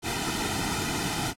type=noise with comb filter; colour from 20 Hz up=pink; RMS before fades=-29 dBFS; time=0.02-1.34 s; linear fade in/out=50 ms; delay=1.8 ms; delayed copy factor=-0.85; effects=low-pass 10000 Hz 12 dB/octave + AAC 64 kbps